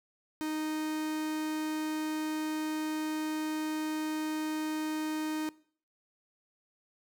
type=tone; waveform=45% pulse; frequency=310 Hz; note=D#4; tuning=6 cents flat; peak=-32 dBFS; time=0.41-5.49 s; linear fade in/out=0 ms; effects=noise-tail reverb RT60 0.5 s tail -21 dB re dry